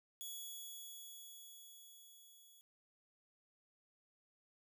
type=tone with level ramp; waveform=10% pulse; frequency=3380 Hz; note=G#7; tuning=30 cents sharp; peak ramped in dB=-37 to -55 dBFS; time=0.21-2.61 s; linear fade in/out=0 ms; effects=none